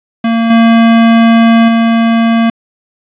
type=tone with level steps; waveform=square; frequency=228.9 Hz; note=A#3; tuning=31 cents flat; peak=-9 / -4 / -7 dBFS; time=0.24-2.5 s; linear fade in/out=5 ms; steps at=0.5 / 1.68 s; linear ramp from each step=5 ms; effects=resampled to 8000 Hz + 7-bit